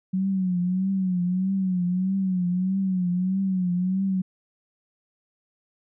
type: tone with vibrato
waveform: sine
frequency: 185.3 Hz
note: F#3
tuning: 3 cents sharp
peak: -21 dBFS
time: 0.13-4.22 s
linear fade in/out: 10 ms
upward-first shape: triangle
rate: 1.6 Hz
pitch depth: 93 cents each way
effects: none